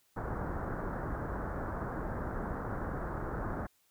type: low-pass noise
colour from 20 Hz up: pink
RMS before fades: -37 dBFS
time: 0.16-3.67 s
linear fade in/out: 10 ms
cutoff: 1600 Hz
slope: 48 dB/octave
effects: white hiss -71 dBFS RMS until 3.9 s